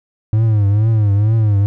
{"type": "tone with vibrato", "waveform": "triangle", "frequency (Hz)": 106.1, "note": "G#2", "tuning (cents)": 38, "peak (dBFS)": -8, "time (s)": [0.33, 1.66], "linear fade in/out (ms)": 0, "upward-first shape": "triangle", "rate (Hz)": 2.2, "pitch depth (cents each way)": 130, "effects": []}